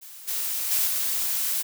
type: noise with level steps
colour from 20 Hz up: blue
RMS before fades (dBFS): -43 / -28 / -23 / -26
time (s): 0.01-1.63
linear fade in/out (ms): 20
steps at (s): 0.27 / 0.7 / 0.86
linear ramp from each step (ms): 20
effects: none